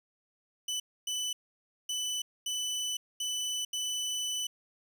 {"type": "tone bursts at uneven times", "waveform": "25% pulse", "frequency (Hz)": 2992, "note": "F#7", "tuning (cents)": 19, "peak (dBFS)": -28, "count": 6, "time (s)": [[0.68, 0.8], [1.07, 1.33], [1.89, 2.22], [2.46, 2.97], [3.2, 3.65], [3.73, 4.47]], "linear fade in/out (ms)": 5, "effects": []}